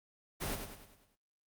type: noise with echo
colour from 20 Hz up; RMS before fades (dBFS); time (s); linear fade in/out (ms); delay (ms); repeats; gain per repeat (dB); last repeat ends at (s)
pink; -37; 0.4-0.56; 20; 100; 6; -6; 1.16
effects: noise-tail reverb RT60 0.3 s tail -24 dB re dry + Opus 32 kbps